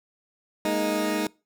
20% pulse chord, Ab suspended second, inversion none, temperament equal, 207.7 / 233.1 / 311.1 Hz, Ab3 / Bb3 / Eb4, 0 / 0 / 0 cents, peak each -24 / -27 / -21 dBFS, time 0.65-1.27 s, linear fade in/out 2 ms, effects noise-tail reverb RT60 0.3 s tail -24 dB re dry

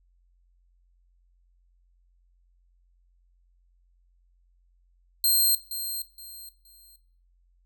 10% pulse tone with echo, 4186 Hz, C8, in tune, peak -13 dBFS, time 5.24-5.55 s, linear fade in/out 2 ms, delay 470 ms, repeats 3, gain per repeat -11 dB, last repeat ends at 6.96 s, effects noise-tail reverb RT60 0.5 s tail -17 dB re dry + added 44 Hz sine -61 dBFS peak until 7.65 s

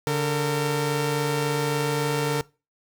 sawtooth tone pair together, 144.2 / 456.2 Hz, D3 / A#4, -31 / -37 cents, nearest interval octave + minor sixth, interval 1994 cents, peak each -21 dBFS, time 0.07-2.41 s, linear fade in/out 0 ms, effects noise-tail reverb RT60 0.3 s tail -22 dB re dry

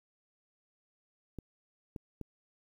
clicks, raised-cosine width 3 ms, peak -28 dBFS, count 3, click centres 1.387 / 1.962 / 2.213 s, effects 10-bit

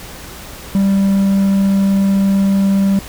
triangle tone, 196 Hz, G3, in tune, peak -8 dBFS, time 0.75-2.99 s, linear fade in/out 0 ms, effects added 60 Hz sine -42 dBFS peak until 3.08 s + pink hiss -33 dBFS RMS until 3.08 s

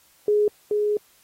sine tone pair in turn, 417.9 / 417.9 Hz, G#4 / G#4, +11 / +11 cents, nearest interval unison, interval 0 cents, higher neither, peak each -16 / -19 dBFS, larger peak first, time 0.28-0.48 / 0.71-0.97 s, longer second, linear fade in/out 2 ms, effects white hiss -58 dBFS RMS until 1.23 s + AAC 48 kbps

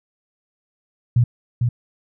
sine tone with echo, 120.1 Hz, B2, 48 cents flat, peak -11 dBFS, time 1.16-1.24 s, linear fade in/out 5 ms, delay 450 ms, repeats 1, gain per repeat -4 dB, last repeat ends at 1.69 s, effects none

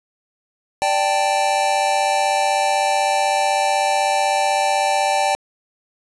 square chord, D suspended fourth, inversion none, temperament equal, 587.3 / 784 / 880 Hz, D5 / G5 / A5, 0 / 0 / 0 cents, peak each -23 / -19 / -23 dBFS, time 0.82-5.35 s, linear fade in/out 0 ms, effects resampled to 24000 Hz + 8-bit

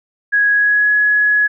sine tone with pitch glide, 1661 to 1685.2 Hz, G#6 to G#6, 0 to +25 cents, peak -10 dBFS, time 0.32-1.48 s, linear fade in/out 20 ms, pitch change +25 cents, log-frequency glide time 0.51-0.92 s, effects none

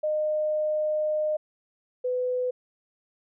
sine tone pair in turn, 612 / 501 Hz, D#5 / B4, -29 / +25 cents, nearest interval minor third, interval 346 cents, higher first, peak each -23 / -24 dBFS, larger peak first, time 0.03-1.37 / 2.04-2.51 s, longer first, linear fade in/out 10 ms, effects none

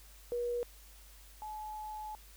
sine tone pair in turn, 481.2 / 855.5 Hz, B4 / A5, -45 / -49 cents, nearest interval minor seventh, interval 996 cents, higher second, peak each -32 / -40 dBFS, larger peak first, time 0.32-0.63 / 1.42-2.15 s, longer second, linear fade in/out 0 ms, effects added 50 Hz sine -55 dBFS peak until 2.36 s + white hiss -59 dBFS RMS until 2.36 s

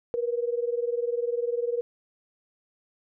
sine tone pair together, 470 / 490 Hz, A#4 / B4, +14 / -14 cents, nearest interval minor second, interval 72 cents, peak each -27 / -29 dBFS, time 0.14-1.81 s, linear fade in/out 0 ms, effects none

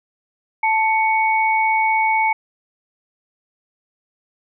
sine tone pair together, 880 / 2226 Hz, A5 / C#7, 0 / +7 cents, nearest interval octave + major third, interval 1607 cents, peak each -16 / -19 dBFS, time 0.63-2.33 s, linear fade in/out 5 ms, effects none

